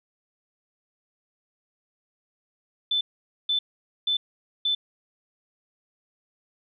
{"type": "tone bursts", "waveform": "sine", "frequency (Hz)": 3520, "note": "A7", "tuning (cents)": 0, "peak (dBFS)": -21, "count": 4, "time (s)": [2.91, 4.75], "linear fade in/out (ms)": 5, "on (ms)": 100, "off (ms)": 480, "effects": []}